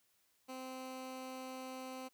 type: tone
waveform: 15% pulse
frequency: 259.4 Hz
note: C4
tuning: 15 cents flat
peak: -38 dBFS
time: 0.48-2.09 s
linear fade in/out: 20 ms
effects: white hiss -75 dBFS RMS until 2.13 s